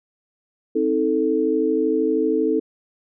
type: chord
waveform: sine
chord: A diminished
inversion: first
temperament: just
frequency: 264 / 316.8 / 440 Hz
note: C4 / Eb4 / A4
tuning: +16 / +31 / 0 cents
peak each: -24 / -21 / -20 dBFS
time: 0.75-2.6 s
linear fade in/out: 10 ms
effects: none